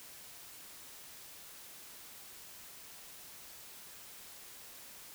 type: silence
effects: white hiss -52 dBFS RMS until 5.14 s